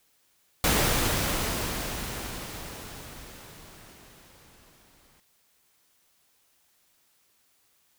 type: noise with exponential decay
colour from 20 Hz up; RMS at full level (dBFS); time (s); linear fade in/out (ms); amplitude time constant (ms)
pink; -22; 0.64-5.2; 1; 990
effects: white hiss -67 dBFS RMS until 7.98 s